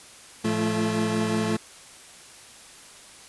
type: tone cluster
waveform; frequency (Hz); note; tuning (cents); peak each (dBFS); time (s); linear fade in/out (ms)
30% pulse; 111.4 / 172.1 / 217.3 / 338.6; A2 / F3 / A3 / E4; +22 / -25 / -21 / +46; -29 / -29 / -22 / -29; 0.44-1.57; 10
effects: white hiss -47 dBFS RMS until 3.28 s + resampled to 24000 Hz